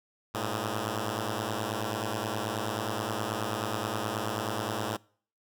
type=beating tone pair; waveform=5% pulse; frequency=103.7 / 113.1 Hz; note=G#2 / A2; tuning=-2 / +48 cents; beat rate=9.4 Hz; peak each=-22 dBFS; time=0.34-4.97 s; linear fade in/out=10 ms; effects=noise-tail reverb RT60 0.5 s tail -24 dB re dry